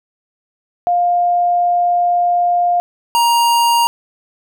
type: tone pair in turn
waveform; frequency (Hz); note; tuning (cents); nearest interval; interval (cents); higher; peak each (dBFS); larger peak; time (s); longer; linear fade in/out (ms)
sine / square; 704 / 939.7; F5 / A#5; +14 / +14; perfect fourth; 500; second; -11; neither; 0.87-2.8 / 3.15-3.87; first; 0
effects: none